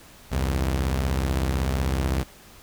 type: beating tone pair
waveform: sawtooth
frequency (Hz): 65.41 / 81.41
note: C2 / E2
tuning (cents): 0 / -21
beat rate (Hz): 16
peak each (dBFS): -19 / -25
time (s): 0.31-2.24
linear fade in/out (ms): 20
effects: pink hiss -49 dBFS RMS until 2.62 s

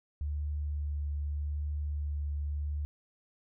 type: tone with vibrato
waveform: sine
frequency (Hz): 73.42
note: D2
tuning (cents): 0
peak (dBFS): -31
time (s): 0.21-2.85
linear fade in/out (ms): 0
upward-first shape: triangle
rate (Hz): 0.83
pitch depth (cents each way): 15
effects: none

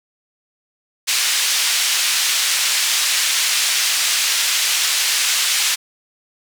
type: band-pass noise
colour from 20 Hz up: pink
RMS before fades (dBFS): -18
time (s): 1.07-5.76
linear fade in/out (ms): 20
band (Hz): 2600 to 9100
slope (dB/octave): 12
effects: none

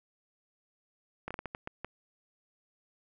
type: slowing click train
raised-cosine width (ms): 0.5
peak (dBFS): -22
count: 8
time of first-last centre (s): 1.28-1.846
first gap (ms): 26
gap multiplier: 1.37
effects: none

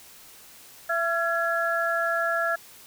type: tone cluster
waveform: sine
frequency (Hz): 670 / 1365 / 1678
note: E5 / F6 / G#6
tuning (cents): +28 / -40 / +17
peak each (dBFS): -27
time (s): 0.89-2.56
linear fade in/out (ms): 10
effects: white hiss -49 dBFS RMS until 2.86 s

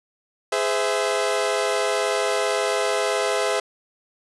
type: chord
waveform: sawtooth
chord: Ab augmented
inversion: none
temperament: equal with one note detuned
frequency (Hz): 415.3 / 513.4 / 659.3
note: Ab4 / C5 / E5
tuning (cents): 0 / -33 / 0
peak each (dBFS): -21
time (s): 0.52-3.6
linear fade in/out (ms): 5
effects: resampled to 24000 Hz

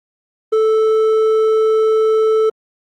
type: tone with hard clipping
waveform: sine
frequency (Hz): 438.6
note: A4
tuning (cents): -6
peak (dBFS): -12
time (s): 0.52-2.5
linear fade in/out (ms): 10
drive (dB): 5
effects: Opus 32 kbps

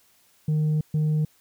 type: tone bursts at uneven times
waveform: sine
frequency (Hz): 153.6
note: D#3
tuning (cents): -22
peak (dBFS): -17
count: 2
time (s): 0.48-0.81 / 0.94-1.25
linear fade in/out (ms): 5
effects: tanh soft clip ceiling -19 dBFS + white hiss -61 dBFS RMS until 1.4 s

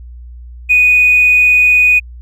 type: tone with tanh clipping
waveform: triangle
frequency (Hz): 2481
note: D#7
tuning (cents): -6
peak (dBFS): -5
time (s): 0.69-2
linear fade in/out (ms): 20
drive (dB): 1
effects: added 60 Hz sine -29 dBFS peak until 2.21 s

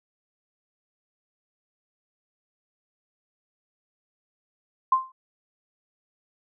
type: tone with exponential decay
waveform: sine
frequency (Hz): 1046.5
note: C6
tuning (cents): 0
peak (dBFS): -13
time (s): 4.92-5.12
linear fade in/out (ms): 5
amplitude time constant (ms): 42
effects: none

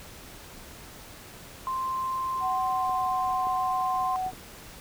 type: tone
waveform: sine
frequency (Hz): 1046.5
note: C6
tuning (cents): 0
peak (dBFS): -27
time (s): 1.67-4.16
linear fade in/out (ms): 0
type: tone with pitch glide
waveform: sine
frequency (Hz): 751 to 745.4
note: F#5 to F#5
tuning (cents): +26 to +13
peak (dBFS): -27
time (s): 2.4-4.32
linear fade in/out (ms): 50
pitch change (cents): -13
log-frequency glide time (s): 2.77-2.85
type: clicks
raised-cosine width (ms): 2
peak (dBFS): -30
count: 4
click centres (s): 2.895 / 3.47 / 4.264 / 4.334
effects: pink hiss -46 dBFS RMS until 4.8 s

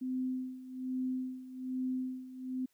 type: tone with tremolo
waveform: sine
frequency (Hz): 256.9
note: C4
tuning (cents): -32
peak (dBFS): -31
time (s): 0.01-2.66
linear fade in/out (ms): 10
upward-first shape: sine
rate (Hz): 1.2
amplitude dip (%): 80
effects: white hiss -75 dBFS RMS until 2.73 s

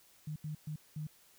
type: tone bursts at uneven times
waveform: sine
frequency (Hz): 152.6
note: D#3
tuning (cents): -33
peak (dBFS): -37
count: 4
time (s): 0.27-0.36 / 0.44-0.55 / 0.67-0.76 / 0.96-1.07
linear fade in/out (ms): 5
effects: white hiss -64 dBFS RMS until 1.38 s

